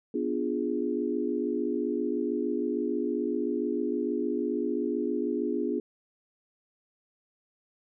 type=chord; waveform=sine; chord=B diminished seventh; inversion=none; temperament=equal; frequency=246.9 / 293.7 / 349.2 / 415.3 Hz; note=B3 / D4 / F4 / Ab4; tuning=0 / 0 / 0 / 0 cents; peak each=-32 dBFS; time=0.14-5.8 s; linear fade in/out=5 ms; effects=none